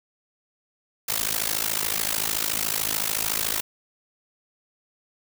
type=noise with amplitude modulation; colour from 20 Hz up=white; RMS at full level=-22 dBFS; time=1.08-3.61 s; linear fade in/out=10 ms; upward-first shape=sine; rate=53.7 Hz; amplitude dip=95%; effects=none